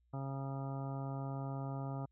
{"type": "harmonic tone", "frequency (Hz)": 136.3, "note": "C#3", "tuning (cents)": -29, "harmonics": [1, 2, 3, 4, 5, 6, 7, 9, 10], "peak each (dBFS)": [-39, -46, -53, -52, -49, -52, -53, -53, -63], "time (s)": [0.13, 2.06], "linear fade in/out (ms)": 10, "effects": ["added 60 Hz sine -70 dBFS peak until 2.11 s"]}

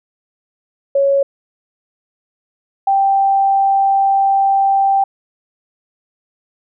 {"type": "tone pair in turn", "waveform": "sine", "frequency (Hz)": [554.4, 784.3], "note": ["C#5", "G5"], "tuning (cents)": [0, 1], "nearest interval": "tritone", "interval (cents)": 601, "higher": "second", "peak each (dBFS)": -10, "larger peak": "neither", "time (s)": [[0.95, 1.23], [2.87, 5.04]], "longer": "second", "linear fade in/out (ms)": 5, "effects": []}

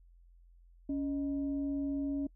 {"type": "tone with frequency modulation", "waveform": "sine", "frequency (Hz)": 280, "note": "C#4", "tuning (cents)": 18, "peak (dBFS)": -31, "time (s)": [0.89, 2.27], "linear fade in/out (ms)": 5, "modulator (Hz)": 338, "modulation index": 0.32, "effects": ["noise-tail reverb RT60 0.1 s tail -25 dB re dry", "added 43 Hz sine -57 dBFS peak until 2.35 s"]}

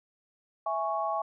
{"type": "chord", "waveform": "sine", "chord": "C# minor", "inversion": "first", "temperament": "equal", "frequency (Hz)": [659.3, 830.6, 1108.7], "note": ["E5", "G#5", "C#6"], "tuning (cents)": [0, 0, 0], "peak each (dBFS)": -32, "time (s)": [0.66, 1.22], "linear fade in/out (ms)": 5, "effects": []}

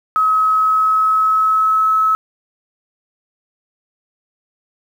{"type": "tone with pitch glide", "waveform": "sine", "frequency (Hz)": [1278, 1293.6], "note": ["D#6", "E6"], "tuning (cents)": [46, -33], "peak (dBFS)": -11, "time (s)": [0.16, 2.15], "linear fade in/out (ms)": 0, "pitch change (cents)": 21, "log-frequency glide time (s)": [0.29, 1.86], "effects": ["7-bit"]}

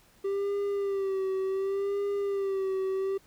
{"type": "tone with vibrato", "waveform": "triangle", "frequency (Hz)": 392, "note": "G4", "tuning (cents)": 0, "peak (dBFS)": -25, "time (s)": [0.24, 3.18], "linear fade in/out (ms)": 10, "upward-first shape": "sine", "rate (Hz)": 0.68, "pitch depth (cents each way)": 49, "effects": ["pink hiss -61 dBFS RMS until 3.26 s"]}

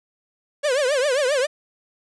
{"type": "tone with vibrato", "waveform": "45% pulse", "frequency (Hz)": 546, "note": "C#5", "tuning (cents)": -26, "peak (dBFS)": -18, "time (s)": [0.63, 1.47], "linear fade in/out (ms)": 20, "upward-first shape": "triangle", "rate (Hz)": 7.5, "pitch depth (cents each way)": 210, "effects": ["resampled to 22050 Hz", "9-bit"]}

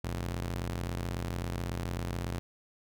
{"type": "ring-modulated tone", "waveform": "sawtooth", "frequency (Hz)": 87.31, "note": "F2", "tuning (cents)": 0, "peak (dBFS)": -26, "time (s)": [0.04, 2.39], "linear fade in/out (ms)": 0, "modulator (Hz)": 25.5, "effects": []}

